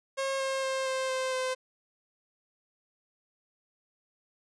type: tone with pitch steps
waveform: sawtooth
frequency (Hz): 540 / 535 / 530.1 / 525.2 / 520.4 / 515.6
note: C#5 / C5 / C5 / C5 / C5 / C5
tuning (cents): -45 / +38 / +23 / +6 / -9 / -26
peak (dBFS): -25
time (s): 0.17-1.55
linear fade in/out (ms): 20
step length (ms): 230
effects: resampled to 22050 Hz